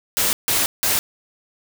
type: noise bursts at uneven times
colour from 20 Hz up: white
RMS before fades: -19 dBFS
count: 3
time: 0.17-0.33 / 0.48-0.66 / 0.83-0.99 s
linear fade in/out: 0 ms
effects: none